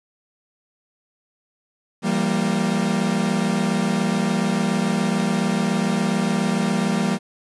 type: chord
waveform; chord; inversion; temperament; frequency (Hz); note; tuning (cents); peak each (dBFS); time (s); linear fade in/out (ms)
40% pulse; E diminished; none; equal with one note detuned; 168.96 / 196 / 233.1; E3 / G3 / Bb3; +43 / 0 / 0; -24 / -21 / -23; 2.02-7.19; 50
effects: resampled to 24000 Hz + 9-bit